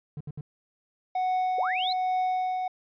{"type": "tone bursts", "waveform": "triangle", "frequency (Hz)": 146.83, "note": "D3", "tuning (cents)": 0, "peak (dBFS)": -31, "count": 3, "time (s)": [0.17, 0.41], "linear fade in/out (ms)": 2, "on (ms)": 36, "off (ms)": 66}
{"type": "tone with tremolo", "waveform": "triangle", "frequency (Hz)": 740, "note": "F#5", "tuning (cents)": 0, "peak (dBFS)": -21, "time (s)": [1.15, 2.68], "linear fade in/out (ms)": 5, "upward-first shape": "triangle", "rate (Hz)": 1.2, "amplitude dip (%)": 40}
{"type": "linear sweep", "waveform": "sine", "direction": "up", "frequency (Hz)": [415.3, 4206], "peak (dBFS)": -28, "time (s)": [1.58, 1.93], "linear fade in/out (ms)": 5}
{"effects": ["resampled to 11025 Hz"]}